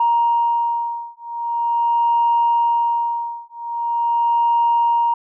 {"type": "beating tone pair", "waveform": "sine", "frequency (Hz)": [938, 938.43], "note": ["A#5", "A#5"], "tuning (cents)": [11, 11], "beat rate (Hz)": 0.43, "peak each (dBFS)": -18, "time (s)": [0, 5.14], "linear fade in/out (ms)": 5, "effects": ["tanh soft clip ceiling -8 dBFS"]}